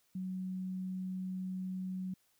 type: tone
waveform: sine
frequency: 186.1 Hz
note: F#3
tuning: 10 cents sharp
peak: -36 dBFS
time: 0.15-2.14 s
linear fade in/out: 5 ms
effects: white hiss -73 dBFS RMS until 2.39 s